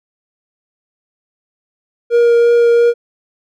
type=tone with vibrato; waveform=triangle; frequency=471.7 Hz; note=A#4; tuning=20 cents sharp; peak=-5 dBFS; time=2.1-2.94 s; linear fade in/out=50 ms; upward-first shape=triangle; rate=2.9 Hz; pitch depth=9 cents each way; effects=none